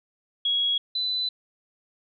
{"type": "tone pair in turn", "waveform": "sine", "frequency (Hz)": [3322, 4002], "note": ["G#7", "B7"], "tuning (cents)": [0, 22], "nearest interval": "minor third", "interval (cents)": 322, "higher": "second", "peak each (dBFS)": [-21, -24], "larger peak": "first", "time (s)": [[0.45, 0.78], [0.95, 1.29]], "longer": "second", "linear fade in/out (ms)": 5, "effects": []}